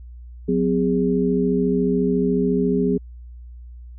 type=tone cluster; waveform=sine; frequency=181.5 / 255.6 / 409.5 Hz; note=F#3 / C4 / G#4; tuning=-33 / -40 / -24 cents; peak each=-21 dBFS; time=0.48-2.98 s; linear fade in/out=10 ms; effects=added 60 Hz sine -36 dBFS peak until 3.98 s